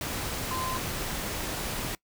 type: tone in noise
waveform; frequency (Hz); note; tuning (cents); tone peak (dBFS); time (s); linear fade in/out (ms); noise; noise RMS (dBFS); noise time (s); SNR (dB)
sine; 1032; C6; -24; -32; 0.51-0.77; 2; pink; -33; 0.01-1.95; -2
effects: noise-tail reverb RT60 0.1 s tail -22 dB re dry